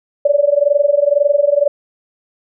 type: tone with amplitude modulation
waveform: sine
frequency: 576 Hz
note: D5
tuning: 34 cents flat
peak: -6 dBFS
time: 0.25-1.68 s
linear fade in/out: 5 ms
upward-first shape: sine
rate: 22 Hz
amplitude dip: 90%
effects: none